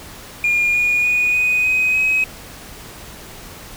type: tone with pitch steps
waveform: triangle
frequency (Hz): 2418 / 2442 / 2466 / 2490 / 2515 / 2540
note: D7 / D#7 / D#7 / D#7 / D#7 / D#7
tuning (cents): +50 / -33 / -16 / +1 / +18 / +35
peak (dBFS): -11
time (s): 0.44-2.24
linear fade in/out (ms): 2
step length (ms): 300
effects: tanh soft clip ceiling -10 dBFS + pink hiss -37 dBFS RMS until 3.76 s